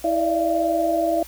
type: tone cluster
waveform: sine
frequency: 325.9 / 581 / 602 / 678 Hz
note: E4 / D5 / D5 / E5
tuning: -20 / -19 / +43 / +49 cents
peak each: -24 / -28 / -28 / -20 dBFS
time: 0.04-1.23 s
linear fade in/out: 5 ms
effects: added 59 Hz sine -45 dBFS peak until 1.27 s + white hiss -43 dBFS RMS until 1.27 s